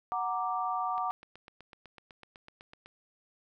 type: chord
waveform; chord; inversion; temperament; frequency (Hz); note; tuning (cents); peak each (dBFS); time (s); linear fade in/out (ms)
sine; Gb augmented; none; equal; 740 / 932.3 / 1174.7; Gb5 / Bb5 / D6; 0 / 0 / 0; -33 / -36 / -33; 0.12-1.11; 0
type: click train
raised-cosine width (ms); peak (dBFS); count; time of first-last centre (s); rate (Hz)
0.3; -33; 16; 0.98-2.86; 7.98
effects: none